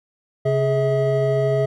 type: tone cluster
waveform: triangle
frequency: 135.1 / 418.7 / 646 Hz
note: C#3 / G#4 / E5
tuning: -44 / +14 / -35 cents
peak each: -19 dBFS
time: 0.45-1.66 s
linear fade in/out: 10 ms
effects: none